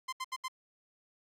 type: tone bursts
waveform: sawtooth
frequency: 1039 Hz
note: C6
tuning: 12 cents flat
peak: -31 dBFS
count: 4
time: 0.08-0.483 s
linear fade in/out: 10 ms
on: 46 ms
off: 73 ms
effects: low-pass 10000 Hz 12 dB/octave + 12-bit